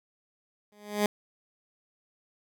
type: tone with exponential growth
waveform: 15% pulse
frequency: 207.7 Hz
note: G#3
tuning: in tune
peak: -14 dBFS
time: 0.72-1.06 s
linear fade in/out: 2 ms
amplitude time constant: 72 ms
effects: none